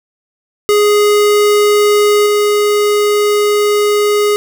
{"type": "tone with level steps", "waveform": "square", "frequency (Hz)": 415.3, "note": "G#4", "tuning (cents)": 0, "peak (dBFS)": [-8, -10], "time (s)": [0.69, 4.36], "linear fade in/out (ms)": 0, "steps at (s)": 2.26, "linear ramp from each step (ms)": 5, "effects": []}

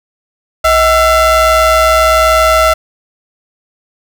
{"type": "ring-modulated tone", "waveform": "square", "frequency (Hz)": 349.2, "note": "F4", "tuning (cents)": 0, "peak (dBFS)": -4, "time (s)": [0.64, 2.74], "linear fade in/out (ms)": 10, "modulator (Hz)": 987, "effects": []}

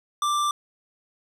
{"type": "tone", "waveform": "square", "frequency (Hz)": 1179, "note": "D6", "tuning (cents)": 6, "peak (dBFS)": -22, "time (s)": [0.22, 0.51], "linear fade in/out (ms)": 2, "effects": ["low-pass 11000 Hz 12 dB/octave", "10-bit"]}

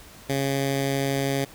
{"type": "tone with notch filter", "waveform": "10% pulse", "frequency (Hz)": 137.5, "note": "C#3", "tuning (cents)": -14, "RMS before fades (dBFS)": -25, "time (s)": [0.29, 1.45], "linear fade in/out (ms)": 10, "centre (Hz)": 1000, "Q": 1.7, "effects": ["pink hiss -47 dBFS RMS until 1.54 s"]}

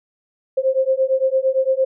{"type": "beating tone pair", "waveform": "sine", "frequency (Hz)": [523.3, 532.1], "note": ["C5", "C5"], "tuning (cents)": [0, 29], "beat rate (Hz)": 8.8, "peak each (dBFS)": -18, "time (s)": [0.57, 1.85], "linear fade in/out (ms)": 10, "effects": []}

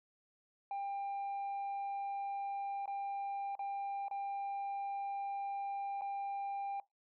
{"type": "tone with dropouts", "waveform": "sine", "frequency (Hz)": 796, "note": "G5", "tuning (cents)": 26, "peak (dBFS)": -34, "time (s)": [0.71, 6.8], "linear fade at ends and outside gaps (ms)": 2, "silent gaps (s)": [[2.858, 2.877], [3.553, 3.592], [4.083, 4.111], [6.011, 6.018]], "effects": ["noise-tail reverb RT60 0.2 s tail -23 dB re dry", "tanh soft clip ceiling -36 dBFS"]}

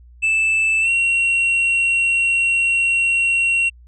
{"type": "tone with pitch glide", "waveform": "triangle", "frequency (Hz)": [2637, 2738], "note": ["E7", "F7"], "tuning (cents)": [0, -35], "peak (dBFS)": -13, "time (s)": [0.22, 3.7], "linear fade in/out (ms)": 20, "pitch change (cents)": 65, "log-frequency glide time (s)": [0.81, 0.89], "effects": ["added 60 Hz sine -42 dBFS peak until 3.87 s", "resampled to 22050 Hz"]}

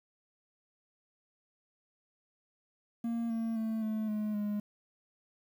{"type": "tone with pitch steps", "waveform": "triangle", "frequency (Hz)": [232.3, 227.1, 222.1, 217.1, 212.3, 207.6], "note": ["A#3", "A#3", "A3", "A3", "G#3", "G#3"], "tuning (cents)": [-6, -45, 16, -23, 38, 0], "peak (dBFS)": -29, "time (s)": [3.04, 4.6], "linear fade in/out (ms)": 5, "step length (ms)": 260, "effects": ["10-bit"]}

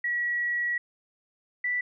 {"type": "tone pair in turn", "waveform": "sine", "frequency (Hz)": [1925, 1970], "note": ["B6", "B6"], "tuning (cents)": [-45, -5], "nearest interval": "unison", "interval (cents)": 40, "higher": "second", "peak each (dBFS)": -25, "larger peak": "neither", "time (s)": [[0.04, 0.78], [1.64, 1.81]], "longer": "first", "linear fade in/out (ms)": 5, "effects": []}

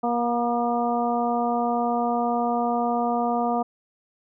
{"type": "harmonic tone with a mistuned harmonic", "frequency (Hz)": 238.1, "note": "A#3", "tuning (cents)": 37, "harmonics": [1, 2, 3, 4, 5], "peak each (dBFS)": [-26, -29, -24, -31, -32], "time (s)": [0.03, 3.63], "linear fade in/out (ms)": 10, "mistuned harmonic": 5, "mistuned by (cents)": 23, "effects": []}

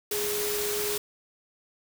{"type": "tone in noise", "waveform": "sine", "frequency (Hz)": 415.3, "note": "G#4", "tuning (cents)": 0, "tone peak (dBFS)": -30, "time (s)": [0.11, 0.98], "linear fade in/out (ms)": 5, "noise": "white", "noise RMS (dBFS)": -31, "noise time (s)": [0.11, 0.98], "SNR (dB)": -2, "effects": []}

